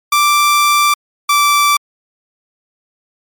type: tone pair in turn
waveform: sawtooth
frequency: 1174.7 / 1165.2 Hz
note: D6 / D6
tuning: 0 / -14 cents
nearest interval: unison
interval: 14 cents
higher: first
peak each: -5 dBFS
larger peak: neither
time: 0.12-0.94 / 1.29-1.77 s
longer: first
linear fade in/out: 5 ms
effects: MP3 96 kbps